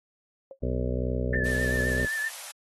sine tone with exponential decay, 540 Hz, C#5, 45 cents flat, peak -35 dBFS, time 0.51-0.59 s, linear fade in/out 1 ms, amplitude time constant 16 ms
harmonic tone, 62.4 Hz, B1, 19 cents sharp, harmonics 1 / 2 / 3 / 4 / 6 / 7 / 8 / 9 / 10, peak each -29 / -32 / -38 / -34 / -38 / -36 / -38 / -37 / -43 dBFS, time 0.62-2.06 s, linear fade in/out 10 ms
sine tone with vibrato, 1760 Hz, A6, in tune, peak -27 dBFS, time 1.33-2.29 s, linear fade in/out 5 ms, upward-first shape sine, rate 7.7 Hz, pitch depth 39 cents each way
white high-pass noise, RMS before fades -40 dBFS, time 1.45-2.52 s, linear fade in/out 10 ms, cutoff 500 Hz, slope 96 dB/octave
effects AAC 32 kbps

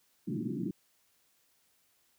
white band-pass noise, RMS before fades -35 dBFS, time 0.27-0.71 s, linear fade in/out 5 ms, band 120 to 360 Hz, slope 96 dB/octave, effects white hiss -71 dBFS RMS until 2.18 s

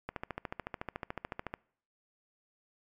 click train, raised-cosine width 0.5 ms, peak -21 dBFS, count 21, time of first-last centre 0.09-1.539 s, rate 13.8 Hz, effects noise-tail reverb RT60 0.6 s tail -25 dB re dry + MP3 96 kbps

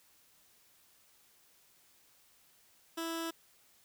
15% pulse tone with notch filter, 329.6 Hz, E4, in tune, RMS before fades -38 dBFS, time 2.97-3.31 s, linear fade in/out 10 ms, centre 790 Hz, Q 1.4, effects white hiss -66 dBFS RMS until 3.84 s

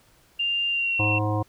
sine tone with pitch glide, 2794 to 2713 Hz, F7 to E7, 0 to +49 cents, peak -22 dBFS, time 0.39-1.19 s, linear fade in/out 10 ms, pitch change -51 cents, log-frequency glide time 0.69-1.03 s
harmonic tone, 105.6 Hz, G#2, 29 cents sharp, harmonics 1 / 3 / 5 / 7 / 9 / 10, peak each -24 / -29 / -31 / -32 / -34 / -34 dBFS, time 0.99-1.43 s, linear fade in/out 10 ms
effects pink hiss -59 dBFS RMS until 1.48 s

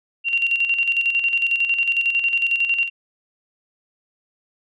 sine tone with tremolo, 2760 Hz, F7, 21 cents flat, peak -15 dBFS, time 0.24-2.9 s, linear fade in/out 50 ms, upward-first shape square, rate 11 Hz, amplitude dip 55%, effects none

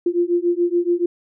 sine beating tone pair, 344.9 / 351.9 Hz, F4 / F4, -22 / +13 cents, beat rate 7 Hz, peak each -19 dBFS, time 0.06-1.06 s, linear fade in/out 5 ms, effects none

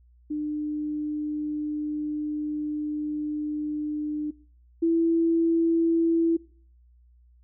sine tone pair in turn, 300.3 / 331.6 Hz, D4 / E4, +39 / +10 cents, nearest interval major second, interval 171 cents, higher second, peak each -26 / -19 dBFS, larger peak second, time 0.3-4.31 / 4.82-6.37 s, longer first, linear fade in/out 10 ms, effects noise-tail reverb RT60 0.5 s tail -23 dB re dry + added 60 Hz sine -54 dBFS peak until 7.43 s

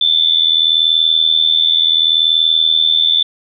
sine tone with amplitude modulation, 3520 Hz, A7, in tune, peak -6 dBFS, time 0.01-3.23 s, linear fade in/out 5 ms, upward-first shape sine, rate 80.7 Hz, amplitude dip 75%, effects none

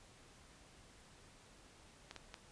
clicks, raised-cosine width 0.2 ms, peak -30 dBFS, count 3, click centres 2.111 / 2.163 / 2.342 s, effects pink hiss -62 dBFS RMS until 2.51 s + resampled to 22050 Hz

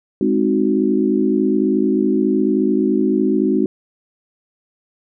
sine chord, Ab dominant seventh, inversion none, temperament equal, 207.7 / 261.6 / 311.1 / 370 Hz, Ab3 / C4 / Eb4 / Gb4, 0 / 0 / 0 / 0 cents, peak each -19 dBFS, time 0.21-3.66 s, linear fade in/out 2 ms, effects none

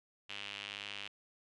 sawtooth tone with band-pass filter, 101.3 Hz, G#2, 43 cents flat, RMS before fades -45 dBFS, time 0.29-1.08 s, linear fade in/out 10 ms, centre 2900 Hz, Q 3.7, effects resampled to 24000 Hz

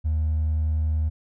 triangle tone with hard clipping, 77.7 Hz, D#2, 2 cents flat, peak -20 dBFS, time 0.04-1.1 s, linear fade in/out 20 ms, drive 2 dB, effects none

